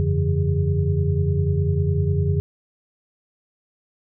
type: tone cluster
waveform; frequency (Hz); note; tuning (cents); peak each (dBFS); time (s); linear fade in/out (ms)
sine; 87.6 / 97.6 / 142 / 168.5 / 406.4; F2 / G2 / C#3 / E3 / G#4; +6 / -7 / +42 / +38 / -38; -21 / -26 / -22 / -28 / -28; 0-2.4; 0
effects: none